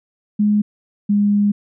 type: tone pair in turn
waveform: sine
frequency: 208.7 / 204.8 Hz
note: G#3 / G#3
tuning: +9 / -24 cents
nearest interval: unison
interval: 33 cents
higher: first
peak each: -12 dBFS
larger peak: neither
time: 0.39-0.62 / 1.09-1.52 s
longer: second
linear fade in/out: 10 ms
effects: none